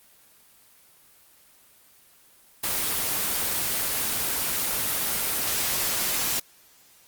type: noise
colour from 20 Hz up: white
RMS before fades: -26 dBFS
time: 2.63-6.4 s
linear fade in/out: 10 ms
effects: white hiss -56 dBFS RMS until 7.07 s + Opus 24 kbps